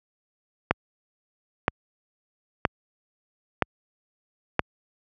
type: click train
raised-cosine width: 0.5 ms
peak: -3 dBFS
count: 5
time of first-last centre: 0.71-4.593 s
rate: 1.03 Hz
effects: high-pass 60 Hz 12 dB/octave